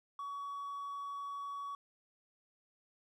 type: tone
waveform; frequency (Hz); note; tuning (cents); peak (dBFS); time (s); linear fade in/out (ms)
triangle; 1128; C#6; +30; -37; 0.19-1.75; 2
effects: tanh soft clip ceiling -34 dBFS

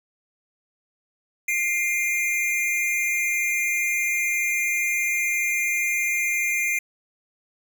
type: tone pair together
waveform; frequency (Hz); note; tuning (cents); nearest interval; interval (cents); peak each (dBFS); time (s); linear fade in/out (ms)
square; 2102 / 2405; C7 / D7; +7 / +41; major second; 234; -25; 1.48-6.79; 5
effects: 9-bit

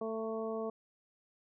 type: harmonic tone with a mistuned harmonic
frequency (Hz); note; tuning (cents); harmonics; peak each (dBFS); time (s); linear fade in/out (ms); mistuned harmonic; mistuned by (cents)
222.3; A3; +18; 1 / 2 / 3 / 4 / 5; -41 / -37 / -41 / -51 / -46; 0.01-0.7; 5; 4; +15
effects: none

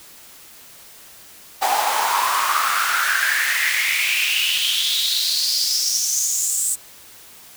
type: noise with high-pass filter sweep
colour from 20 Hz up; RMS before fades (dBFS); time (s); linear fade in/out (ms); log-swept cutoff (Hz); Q
pink; -20; 1.61-6.76; 20; 750 to 8300; 6.3
effects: white hiss -44 dBFS RMS until 7.56 s

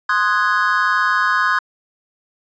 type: chord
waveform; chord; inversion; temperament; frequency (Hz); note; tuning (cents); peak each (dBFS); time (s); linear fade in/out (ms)
triangle; Ab dominant seventh; first; equal; 1046.5 / 1244.5 / 1480 / 1661.2; C6 / Eb6 / Gb6 / Ab6; 0 / 0 / 0 / 0; -18; 0.09-1.59; 5
effects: resampled to 16000 Hz

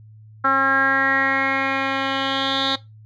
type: tone with low-pass filter sweep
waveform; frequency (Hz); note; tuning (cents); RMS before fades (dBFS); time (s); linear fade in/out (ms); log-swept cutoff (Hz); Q
10% pulse; 270; C#4; -45; -20; 0.44-2.76; 10; 1400 to 3800; 6.7
effects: noise-tail reverb RT60 0.2 s tail -18 dB re dry + added 108 Hz sine -42 dBFS peak until 3.05 s

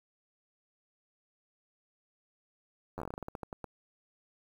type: slowing click train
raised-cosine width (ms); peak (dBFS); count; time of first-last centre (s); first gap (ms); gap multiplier
1; -25; 16; 2.98-3.643; 10; 1.19
effects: 9-bit

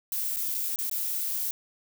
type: noise with dropouts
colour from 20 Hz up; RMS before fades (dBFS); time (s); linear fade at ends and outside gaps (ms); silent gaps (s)
violet; -30; 0.12-1.51; 1; 0.362-0.368 / 0.544-0.548 / 0.76-0.788 / 0.897-0.913
effects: none

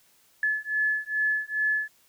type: beating tone pair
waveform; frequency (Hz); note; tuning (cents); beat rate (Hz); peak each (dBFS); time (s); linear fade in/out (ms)
sine; 1719 / 1721.4; A6 / A6; -41 / -38; 2.4; -27; 0.43-1.88; 2
effects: white hiss -62 dBFS RMS until 2.08 s

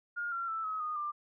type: tone with pitch steps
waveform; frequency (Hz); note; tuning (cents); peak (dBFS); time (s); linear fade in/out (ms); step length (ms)
sine; 1419 / 1369.9 / 1322.4 / 1276.7 / 1232.5 / 1189.8; F6 / F6 / E6 / D#6 / D#6 / D6; +27 / -34 / +5 / +44 / -17 / +22; -33; 0.16-1.12; 20; 160
effects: none

